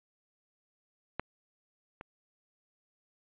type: clicks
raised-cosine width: 0.5 ms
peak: -17 / -28 dBFS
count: 2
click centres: 1.196 / 2.011 s
effects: resampled to 8000 Hz